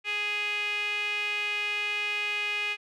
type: tone with band-pass filter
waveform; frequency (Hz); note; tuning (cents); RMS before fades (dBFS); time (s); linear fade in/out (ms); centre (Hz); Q
sawtooth; 415.3; G#4; 0; -30; 0.04-2.77; 50; 2500; 6.5
effects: none